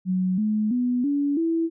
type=tone with pitch steps; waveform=sine; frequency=185 / 213.7 / 246.9 / 285.3 / 329.6 Hz; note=F#3 / G#3 / B3 / C#4 / E4; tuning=0 / +50 / 0 / +50 / 0 cents; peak=-20 dBFS; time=0.05-1.7 s; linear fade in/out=50 ms; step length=330 ms; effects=none